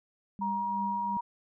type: tone with tremolo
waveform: sine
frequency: 200 Hz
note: G3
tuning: 35 cents sharp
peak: -33 dBFS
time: 0.39-1.17 s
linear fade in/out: 0 ms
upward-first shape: triangle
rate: 2.8 Hz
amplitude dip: 70%
type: tone with pitch glide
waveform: sine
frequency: 945 to 952.1 Hz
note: A#5 to A#5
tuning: +23 to +36 cents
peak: -29 dBFS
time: 0.41-1.21 s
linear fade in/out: 10 ms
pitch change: +13 cents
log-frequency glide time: 0.54-0.62 s
effects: none